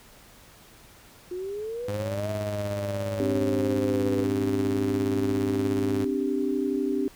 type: exponential two-way sweep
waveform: sine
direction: up then down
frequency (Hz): 353.5 to 643 to 489.5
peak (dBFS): -30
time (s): 1.31-4.24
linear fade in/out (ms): 5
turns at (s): 2.3
type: tone with tremolo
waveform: sawtooth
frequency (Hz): 102.7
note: G#2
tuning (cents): -19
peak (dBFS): -25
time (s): 1.88-6.05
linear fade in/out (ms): 5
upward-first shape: square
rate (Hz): 17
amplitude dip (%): 30
type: chord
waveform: sine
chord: C suspended second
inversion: none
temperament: equal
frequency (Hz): 261.6 / 293.7 / 392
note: C4 / D4 / G4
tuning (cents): 0 / 0 / 0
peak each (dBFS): -28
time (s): 3.2-7.08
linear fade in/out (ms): 0
effects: pink hiss -52 dBFS RMS until 7.15 s